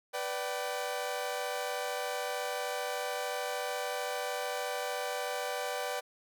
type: chord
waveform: sawtooth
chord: G major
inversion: first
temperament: equal with one note detuned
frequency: 493.9 / 587.3 / 768.7 Hz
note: B4 / D5 / G5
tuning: 0 / 0 / -34 cents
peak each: -34 dBFS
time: 0.13-6.01 s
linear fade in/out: 20 ms
effects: none